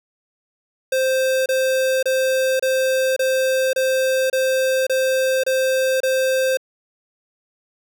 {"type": "tone bursts", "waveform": "square", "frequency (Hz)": 523.3, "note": "C5", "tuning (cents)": 0, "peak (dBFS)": -17, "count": 10, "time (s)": [0.92, 6.572], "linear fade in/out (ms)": 5, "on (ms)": 540, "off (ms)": 28, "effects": []}